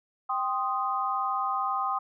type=chord; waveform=sine; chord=C minor; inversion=second; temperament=equal; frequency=784 / 1046.5 / 1244.5 Hz; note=G5 / C6 / Eb6; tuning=0 / 0 / 0 cents; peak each=-31 / -31 / -29 dBFS; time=0.29-1.99 s; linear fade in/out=10 ms; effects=none